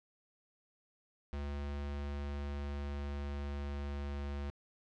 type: tone with pitch glide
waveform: square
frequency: 71.6 to 71.11 Hz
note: D2 to C#2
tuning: -43 to +45 cents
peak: -38 dBFS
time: 1.33-4.5 s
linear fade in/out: 0 ms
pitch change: -12 cents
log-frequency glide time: 1.89-4.31 s
effects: low-pass 4000 Hz 12 dB/octave